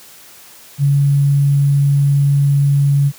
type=tone with sample-and-hold; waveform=sine; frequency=141.2 Hz; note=C#3; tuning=32 cents sharp; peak=-9 dBFS; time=0.78-3.12 s; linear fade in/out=50 ms; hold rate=11025 Hz; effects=white hiss -41 dBFS RMS until 3.18 s + high-pass 80 Hz 12 dB/octave